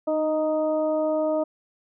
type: harmonic tone with a mistuned harmonic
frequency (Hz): 311.1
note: D#4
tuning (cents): 0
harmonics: 1 / 2 / 3 / 4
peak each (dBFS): -27 / -22 / -35 / -38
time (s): 0.07-1.44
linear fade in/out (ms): 10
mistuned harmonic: 1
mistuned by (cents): -17
effects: none